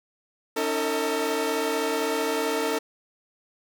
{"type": "tone cluster", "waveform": "sawtooth", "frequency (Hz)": [279.2, 314.9, 450.7, 641], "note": ["C#4", "D#4", "A4", "E5"], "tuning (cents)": [13, 21, 42, -49], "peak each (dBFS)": [-28, -28, -22, -30], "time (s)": [0.56, 2.79], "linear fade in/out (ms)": 10, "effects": []}